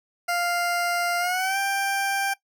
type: tone with pitch glide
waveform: 20% pulse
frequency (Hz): 698.5 to 788.6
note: F5 to G5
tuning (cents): 0 to +10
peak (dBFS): -18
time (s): 0.28-2.34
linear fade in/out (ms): 10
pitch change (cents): +210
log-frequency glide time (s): 1.19-1.58
effects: noise-tail reverb RT60 0.1 s tail -18 dB re dry